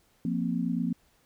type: chord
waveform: sine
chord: F suspended fourth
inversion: none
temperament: equal with one note detuned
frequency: 175.12 / 233.1 / 261.6 Hz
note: F3 / Bb3 / C4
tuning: +5 / 0 / 0 cents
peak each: -30 / -30 / -32 dBFS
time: 0.25-0.93 s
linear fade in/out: 2 ms
effects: pink hiss -66 dBFS RMS until 1.25 s